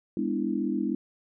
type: chord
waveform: sine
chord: E dominant seventh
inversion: first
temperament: equal with one note detuned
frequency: 203.1 / 246.9 / 293.7 / 329.6 Hz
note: G#3 / B3 / D4 / E4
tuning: -38 / 0 / 0 / 0 cents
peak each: -31 dBFS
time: 0.17-0.95 s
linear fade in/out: 2 ms
effects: none